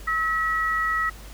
sine tone pair together, 1291 / 1928.2 Hz, E6 / B6, -37 / -42 cents, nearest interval perfect fifth, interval 695 cents, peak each -24 dBFS, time 0.07-1.1 s, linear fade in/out 10 ms, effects added 50 Hz sine -39 dBFS peak until 1.33 s + pink hiss -46 dBFS RMS until 1.33 s

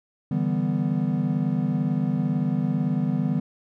triangle chord, E minor seventh, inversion third, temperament equal, 146.83 / 164.81 / 196 / 246.9 Hz, D3 / E3 / G3 / B3, 0 / 0 / 0 / 0 cents, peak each -25 dBFS, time 0.31-3.4 s, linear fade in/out 5 ms, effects none

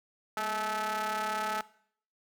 sawtooth ring-modulated tone, 219.5 Hz, A3, 4 cents flat, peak -24 dBFS, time 0.37-1.61 s, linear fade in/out 0 ms, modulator 1080 Hz, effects noise-tail reverb RT60 0.6 s tail -19 dB re dry + high-pass 80 Hz 12 dB/octave

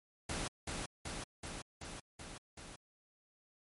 pink noise with echo, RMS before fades -39 dBFS, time 0.29-0.48 s, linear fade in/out 5 ms, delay 380 ms, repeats 6, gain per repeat -2 dB, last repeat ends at 2.76 s, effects MP3 48 kbps

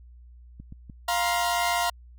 clicks, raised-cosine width 5 ms, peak -29 dBFS, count 3, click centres 0.6 / 0.724 / 0.898 s
sawtooth chord, F suspended fourth, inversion none, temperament equal with one note detuned, 698.5 / 950.8 / 1046.5 Hz, F5 / Bb5 / C6, 0 / +34 / 0 cents, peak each -22 / -24 / -27 dBFS, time 1.08-1.9 s, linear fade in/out 5 ms
effects added 60 Hz sine -46 dBFS peak until 2.18 s

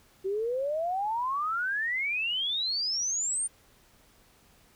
sine exponential sweep, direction up, 373.8 to 9120 Hz, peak -27 dBFS, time 0.24-3.48 s, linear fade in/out 20 ms, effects pink hiss -61 dBFS RMS until 4.75 s

